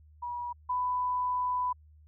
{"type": "tone pair in turn", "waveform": "sine", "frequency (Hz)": [967, 995.9], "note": ["B5", "B5"], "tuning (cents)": [-37, 14], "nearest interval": "minor second", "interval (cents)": 51, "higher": "second", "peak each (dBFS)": [-33, -27], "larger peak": "second", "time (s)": [[0.22, 0.53], [0.69, 1.73]], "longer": "second", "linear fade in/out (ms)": 10, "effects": ["added 76 Hz sine -54 dBFS peak until 2.07 s"]}